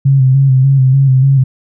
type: tone with vibrato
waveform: sine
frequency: 133.7 Hz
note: C3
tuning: 38 cents sharp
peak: -5 dBFS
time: 0.05-1.44 s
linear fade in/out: 10 ms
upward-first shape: square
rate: 3.4 Hz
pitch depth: 41 cents each way
effects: none